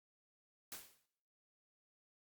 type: noise with exponential decay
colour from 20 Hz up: white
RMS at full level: -45 dBFS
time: 0.72-1.06 s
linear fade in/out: 1 ms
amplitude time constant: 72 ms
effects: noise-tail reverb RT60 0.9 s tail -24 dB re dry + Opus 48 kbps